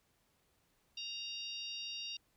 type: harmonic tone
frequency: 932.3 Hz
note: A#5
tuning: in tune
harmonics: 3 / 4 / 5 / 6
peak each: -44 / -46 / -48 / -50 dBFS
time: 0.97-2.17 s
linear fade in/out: 5 ms
effects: pink hiss -75 dBFS RMS until 2.36 s